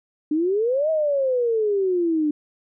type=exponential two-way sweep; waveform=sine; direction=up then down; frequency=293.7 to 645 to 293.7 Hz; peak=-18 dBFS; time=0.31-2.31 s; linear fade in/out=5 ms; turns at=0.9 s; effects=none